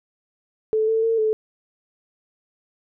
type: tone with pitch steps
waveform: sine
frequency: 436.4 / 445.7 / 453.3 / 434.9 Hz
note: A4 / A4 / A#4 / A4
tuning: -14 / +22 / -48 / -20 cents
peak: -17 dBFS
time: 0.73-1.33 s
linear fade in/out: 0 ms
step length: 150 ms
effects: none